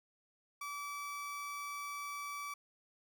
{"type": "tone", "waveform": "30% pulse", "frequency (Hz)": 1153, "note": "D6", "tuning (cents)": -32, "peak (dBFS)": -38, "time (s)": [0.61, 2.54], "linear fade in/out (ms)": 5, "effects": []}